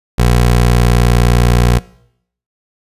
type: tone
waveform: 20% pulse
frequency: 59.8 Hz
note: A#1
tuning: 45 cents sharp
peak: -3 dBFS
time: 0.18-1.79 s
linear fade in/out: 10 ms
effects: noise-tail reverb RT60 0.7 s tail -21 dB re dry + resampled to 32000 Hz